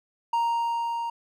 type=tone with level ramp; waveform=triangle; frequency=932.3 Hz; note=A#5; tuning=in tune; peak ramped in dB=-19 to -26 dBFS; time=0.33-1.1 s; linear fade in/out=5 ms; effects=none